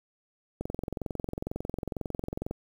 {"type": "click train", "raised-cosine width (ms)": 2, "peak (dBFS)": -19, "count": 43, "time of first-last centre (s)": [0.61, 2.51], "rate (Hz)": 22.1, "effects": ["8-bit"]}